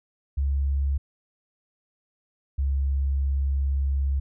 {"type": "tone pair in turn", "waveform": "sine", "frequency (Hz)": [69.3, 68.62], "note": ["C#2", "C#2"], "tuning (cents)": [0, -17], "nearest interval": "unison", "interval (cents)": 17, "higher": "first", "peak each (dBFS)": -21, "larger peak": "neither", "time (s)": [[0.37, 0.98], [2.58, 4.2]], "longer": "second", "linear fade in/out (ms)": 10, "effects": []}